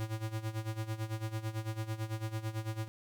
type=tone with tremolo; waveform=square; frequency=110 Hz; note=A2; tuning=in tune; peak=-33 dBFS; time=0-2.88 s; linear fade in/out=0 ms; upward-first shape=sine; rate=9 Hz; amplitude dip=80%; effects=none